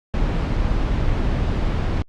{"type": "noise", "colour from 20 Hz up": "brown", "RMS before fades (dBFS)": -20, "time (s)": [0.14, 2.02], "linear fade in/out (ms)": 0, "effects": ["low-pass 4000 Hz 12 dB/octave", "Opus 48 kbps"]}